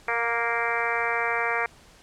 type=harmonic tone with a mistuned harmonic; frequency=233.1 Hz; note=A#3; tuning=in tune; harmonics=2 / 3 / 4 / 5 / 6 / 7 / 8 / 9 / 10; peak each=-32 / -32 / -32 / -32 / -32 / -32 / -32 / -32 / -32 dBFS; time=0.08-1.66 s; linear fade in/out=2 ms; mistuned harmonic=3; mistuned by=+17 cents; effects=pink hiss -53 dBFS RMS until 2.02 s + low-pass 9000 Hz 12 dB/octave